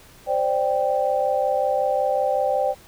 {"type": "chord", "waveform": "sine", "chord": "C suspended second", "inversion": "none", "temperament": "just", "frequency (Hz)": [523.3, 588.7, 784.9], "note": ["C5", "D5", "G5"], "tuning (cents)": [0, 4, 2], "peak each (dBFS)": -23, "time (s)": [0.26, 2.75], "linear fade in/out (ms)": 50, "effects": ["pink hiss -49 dBFS RMS until 2.87 s"]}